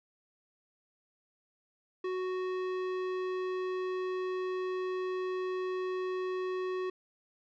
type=tone with tanh clipping; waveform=sine; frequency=370 Hz; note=F#4; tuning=in tune; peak=-34 dBFS; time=2.04-6.9 s; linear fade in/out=5 ms; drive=16 dB; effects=none